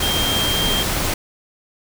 sine tone in noise, 3191 Hz, G7, 30 cents sharp, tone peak -20 dBFS, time 0.02-0.83 s, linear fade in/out 5 ms, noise pink, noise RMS -21 dBFS, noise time 0-1.14 s, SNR -2 dB, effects none

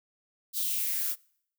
violet noise with high-pass filter sweep, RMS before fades -30 dBFS, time 0.53-1.16 s, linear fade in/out 50 ms, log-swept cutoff 4100 to 1200 Hz, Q 3, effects noise-tail reverb RT60 0.7 s tail -26 dB re dry

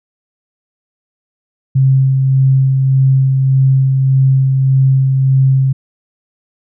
sine tone with tremolo, 133.5 Hz, C3, 35 cents sharp, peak -6 dBFS, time 1.75-5.73 s, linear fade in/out 10 ms, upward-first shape sine, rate 1.7 Hz, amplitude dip 30%, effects none

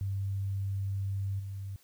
sine tone with level steps, 98 Hz, G2, in tune, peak -30 / -36 dBFS, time 0.01-1.76 s, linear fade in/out 0 ms, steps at 1.39 s, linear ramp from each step 10 ms, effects white hiss -64 dBFS RMS until 1.83 s

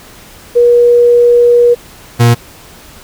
sine / 40% pulse tone pair in turn, 480 / 118.59 Hz, B4 / A#2, -49 / +30 cents, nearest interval 2 octaves, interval 2421 cents, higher first, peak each -3 dBFS, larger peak neither, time 0.55-1.75 / 2.19-2.35 s, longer first, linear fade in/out 20 ms, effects pink hiss -36 dBFS RMS until 3.03 s

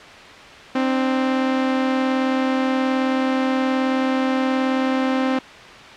sawtooth tone pair together, 261.7 / 300.5 Hz, C4 / D4, 0 / +40 cents, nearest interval major second, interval 240 cents, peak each -14 / -24 dBFS, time 0.75-5.39 s, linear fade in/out 5 ms, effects white hiss -39 dBFS RMS until 5.96 s + low-pass 3000 Hz 12 dB/octave

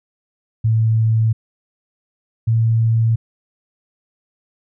sine tone pair in turn, 111.6 / 113.42 Hz, A2 / A#2, +25 / -47 cents, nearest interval unison, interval 28 cents, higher second, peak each -12 dBFS, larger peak neither, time 0.64-1.33 / 2.47-3.16 s, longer neither, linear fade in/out 10 ms, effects none

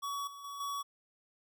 square tone with level steps, 1129 Hz, C#6, 31 cents sharp, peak -36 / -47 / -42 / -36 dBFS, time 0.02-0.83 s, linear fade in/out 20 ms, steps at 0.27 / 0.44 / 0.6 s, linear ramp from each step 5 ms, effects none

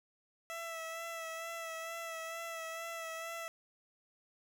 15% pulse tone with vibrato, 659.3 Hz, E5, in tune, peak -34 dBFS, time 0.5-3.48 s, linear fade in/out 0 ms, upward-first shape sine, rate 2.2 Hz, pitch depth 27 cents each way, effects none

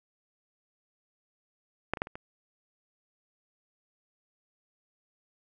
clicks, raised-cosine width 0.5 ms, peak -12 / -22 / -12 / -27 / -25 dBFS, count 5, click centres 1.936 / 1.972 / 2.019 / 2.071 / 2.155 s, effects none

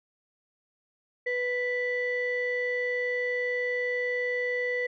sine tone pair together, 493.9 / 1975.5 Hz, B4 / B6, 0 / 0 cents, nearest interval 2 octaves, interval 2400 cents, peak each -28 dBFS, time 1.26-4.87 s, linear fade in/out 10 ms, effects tanh soft clip ceiling -21 dBFS

